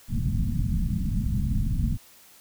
pink low-pass noise, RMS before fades -25 dBFS, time 0.08-1.98 s, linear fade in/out 50 ms, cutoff 230 Hz, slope 48 dB/octave, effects white hiss -53 dBFS RMS until 2.4 s

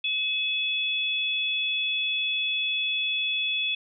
sine tone pair together, 2567 / 3427 Hz, E7 / A7, -47 / -46 cents, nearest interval perfect fourth, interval 501 cents, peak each -27 dBFS, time 0.04-3.75 s, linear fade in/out 5 ms, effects none

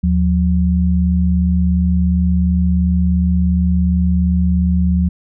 sine tone pair together, 76.88 / 179.7 Hz, D#2 / F3, -20 / +50 cents, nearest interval octave + minor third, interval 1470 cents, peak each -14 dBFS, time 0.03-5.09 s, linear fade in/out 10 ms, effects none

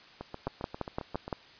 two click trains, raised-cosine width 1 ms, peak -24 / -17 dBFS, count 9 / 6, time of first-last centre 0.21-1.28 / 0.47-1.328 s, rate 7.48 / 5.83 Hz, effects white hiss -54 dBFS RMS until 1.59 s + resampled to 11025 Hz

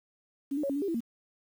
sine tone with pitch steps, 277.9 / 301.2 / 555 / 276.8 / 288.2 / 397.3 / 332.1 / 232.2 Hz, C#4 / D4 / C#5 / C#4 / D4 / G4 / E4 / A#3, +4 / +44 / +2 / -2 / -33 / +23 / +13 / -7 cents, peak -28 dBFS, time 0.51-1.006 s, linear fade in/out 10 ms, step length 62 ms, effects 9-bit

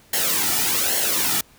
white noise with flanger, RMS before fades -21 dBFS, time 0.13-1.41 s, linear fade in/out 5 ms, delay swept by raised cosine 0.81 to 1.91 ms, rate 1.2 Hz, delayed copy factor -0.7, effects pink hiss -53 dBFS RMS until 1.58 s

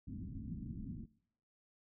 white low-pass noise, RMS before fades -45 dBFS, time 0.07-1.06 s, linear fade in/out 10 ms, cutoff 260 Hz, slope 48 dB/octave, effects noise-tail reverb RT60 0.7 s tail -22 dB re dry

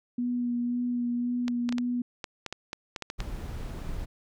sine tone with vibrato, 242.6 Hz, B3, 31 cents flat, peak -26 dBFS, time 0.18-2.02 s, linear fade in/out 5 ms, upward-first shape sine, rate 1.9 Hz, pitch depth 16 cents each way
clicks, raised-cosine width 0.2 ms, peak -17 dBFS, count 12, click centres 1.481 / 1.691 / 1.725 / 1.783 / 2.242 / 2.463 / 2.526 / 2.731 / 2.962 / 3.023 / 3.101 / 3.204 s
brown noise, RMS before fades -35 dBFS, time 3.18-4.06 s, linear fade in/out 20 ms
effects none

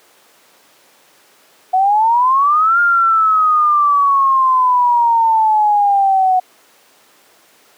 sine exponential two-way sweep, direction up then down, 735 to 1414 to 735 Hz, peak -9 dBFS, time 1.73-6.4 s, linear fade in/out 10 ms, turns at 2.8 s, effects pink hiss -49 dBFS RMS until 7.77 s + high-pass 400 Hz 12 dB/octave

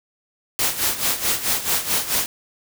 white noise with tremolo, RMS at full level -19 dBFS, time 0.59-2.26 s, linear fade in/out 0 ms, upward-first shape sine, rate 4.6 Hz, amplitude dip 75%, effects none

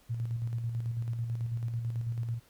sine tone with tremolo, 116.54 Hz, A#2, in tune, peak -29 dBFS, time 0.09-2.4 s, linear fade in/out 20 ms, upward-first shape square, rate 9.1 Hz, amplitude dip 40%, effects pink hiss -63 dBFS RMS until 2.49 s

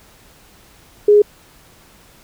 sine tone, 415.3 Hz, G#4, in tune, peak -6 dBFS, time 1.08-1.22 s, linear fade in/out 5 ms, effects pink hiss -48 dBFS RMS until 2.23 s

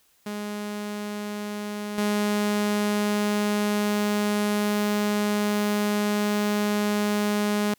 sawtooth tone with level steps, 207.7 Hz, G#3, in tune, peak -26 / -18 dBFS, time 0.26-7.74 s, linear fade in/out 5 ms, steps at 1.98 s, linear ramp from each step 2 ms, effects white hiss -63 dBFS RMS until 7.78 s

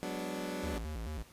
20% pulse chord, G# half-diminished seventh, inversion third, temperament equal with one note detuned, 185 / 204.6 / 246.9 / 293.7 Hz, F#3 / G#3 / B3 / D4, 0 / -26 / 0 / 0 cents, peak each -36 / -40 / -38 / -36 dBFS, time 0.03-0.78 s, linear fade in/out 0 ms
square tone with vibrato, 65.41 Hz, C2, in tune, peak -38 dBFS, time 0.63-1.23 s, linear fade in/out 10 ms, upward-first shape square, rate 4.6 Hz, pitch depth 280 cents each way
effects pink hiss -59 dBFS RMS until 1.32 s + resampled to 32000 Hz

